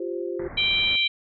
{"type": "chord", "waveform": "sine", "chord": "F suspended second", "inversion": "none", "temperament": "equal", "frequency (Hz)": [349.2, 392, 523.3], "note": ["F4", "G4", "C5"], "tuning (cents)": [0, 0, 0], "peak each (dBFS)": [-29, -32, -34], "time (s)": [0, 0.48], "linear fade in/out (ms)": 5}
{"type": "low-pass noise", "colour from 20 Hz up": "pink", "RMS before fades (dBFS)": -39, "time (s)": [0.39, 0.96], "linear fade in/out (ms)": 5, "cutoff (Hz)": 2100, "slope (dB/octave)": 96}
{"type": "harmonic tone", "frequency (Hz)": 784, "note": "G5", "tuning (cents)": 0, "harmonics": [3, 4, 5], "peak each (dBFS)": [-23, -24, -25], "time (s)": [0.57, 1.08], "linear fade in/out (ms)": 10}
{"effects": []}